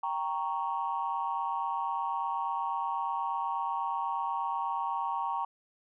sine chord, G diminished, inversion none, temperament equal, 784 / 932.3 / 1108.7 Hz, G5 / Bb5 / Db6, 0 / 0 / 0 cents, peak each -35 / -32 / -34 dBFS, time 0.03-5.45 s, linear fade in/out 5 ms, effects tanh soft clip ceiling -21 dBFS

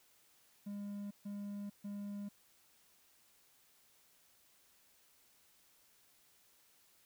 triangle tone bursts, 203 Hz, G#3, 39 cents flat, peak -39 dBFS, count 3, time 0.66-2.29 s, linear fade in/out 10 ms, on 450 ms, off 140 ms, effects white hiss -69 dBFS RMS until 7.05 s

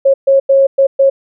sine tone bursts at uneven times, 545 Hz, C#5, 29 cents flat, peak -5 dBFS, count 5, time 0.05-0.14 / 0.27-0.4 / 0.49-0.67 / 0.78-0.87 / 0.99-1.1 s, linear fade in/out 10 ms, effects none

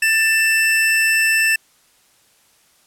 square tone pair together, 1774 / 2658 Hz, A6 / E7, +14 / +14 cents, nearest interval perfect fifth, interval 700 cents, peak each -17 dBFS, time 0.02-1.56 s, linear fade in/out 5 ms, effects white hiss -56 dBFS RMS until 2.86 s + low-pass 12000 Hz 12 dB/octave

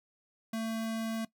square tone, 224.2 Hz, A3, 33 cents sharp, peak -33 dBFS, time 0.53-1.25 s, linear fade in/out 5 ms, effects noise-tail reverb RT60 0.1 s tail -19 dB re dry

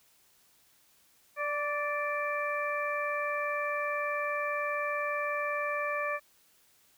harmonic tone with a mistuned harmonic, 587.3 Hz, D5, in tune, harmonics 1 / 2 / 3 / 4, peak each -34 / -34 / -36 / -37 dBFS, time 1.36-6.2 s, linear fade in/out 50 ms, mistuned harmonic 2, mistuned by -18 cents, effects white hiss -65 dBFS RMS until 6.97 s

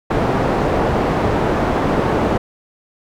white low-pass noise, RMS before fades -17 dBFS, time 0.1-2.38 s, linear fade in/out 10 ms, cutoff 690 Hz, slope 12 dB/octave, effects none

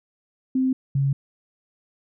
sine tone pair in turn, 260.4 / 137.94 Hz, C4 / C#3, -8 / -8 cents, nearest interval major seventh, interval 1100 cents, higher first, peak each -18 dBFS, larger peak neither, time 0.55-0.73 / 0.95-1.13 s, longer neither, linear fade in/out 5 ms, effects none

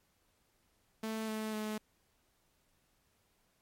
sawtooth tone with pitch steps, 220.5 / 217.5 / 214.5 Hz, A3 / A3 / A3, +4 / -20 / -44 cents, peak -32 dBFS, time 1.03-1.78 s, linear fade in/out 5 ms, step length 250 ms, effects pink hiss -74 dBFS RMS until 3.61 s + MP3 64 kbps

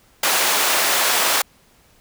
pink high-pass noise, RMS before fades -18 dBFS, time 0.23-1.42 s, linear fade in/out 5 ms, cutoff 680 Hz, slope 12 dB/octave, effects pink hiss -55 dBFS RMS until 2 s

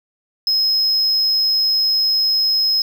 sine tone, 5130 Hz, E8, 48 cents flat, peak -11 dBFS, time 0.47-2.82 s, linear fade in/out 2 ms, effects tanh soft clip ceiling -13 dBFS + 7-bit

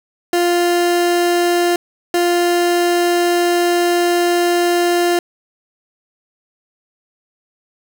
30% pulse tone pair in turn, 349.2 / 349.2 Hz, F4 / F4, 0 / 0 cents, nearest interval unison, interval 0 cents, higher neither, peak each -10 dBFS, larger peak neither, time 0.33-1.76 / 2.14-5.19 s, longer second, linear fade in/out 2 ms, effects none

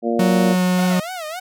harmonic tone, 116.54 Hz, A#2, in tune, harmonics 2 / 3 / 4 / 5 / 6, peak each -21 / -23 / -24 / -25 / -26 dBFS, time 0.02-0.56 s, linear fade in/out 50 ms
45% pulse tone with pitch glide, 185 to 182.03 Hz, F#3 to F#3, 0 to -28 cents, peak -15 dBFS, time 0.19-1 s, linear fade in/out 5 ms, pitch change -28 cents, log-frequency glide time 0.43-0.63 s
sawtooth tone with vibrato, 677 Hz, E5, 46 cents sharp, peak -23 dBFS, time 0.78-1.4 s, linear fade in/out 10 ms, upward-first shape sine, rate 3.6 Hz, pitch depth 180 cents each way
effects none

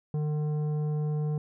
sine tone with tanh clipping, 150.8 Hz, D3, 46 cents sharp, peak -28 dBFS, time 0.14-1.38 s, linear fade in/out 2 ms, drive 10 dB, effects none

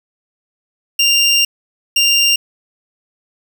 25% pulse tone bursts at uneven times, 2788 Hz, F7, 4 cents flat, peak -6 dBFS, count 2, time 0.99-1.45 / 1.96-2.36 s, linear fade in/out 5 ms, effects none

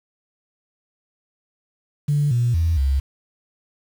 sine tone with pitch steps, 145.9 / 120.1 / 82.6 / 68.2 Hz, D3 / B2 / E2 / C#2, -11 / -48 / +4 / -28 cents, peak -15 dBFS, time 2.08-3 s, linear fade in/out 10 ms, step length 230 ms, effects tanh soft clip ceiling -11 dBFS + 7-bit

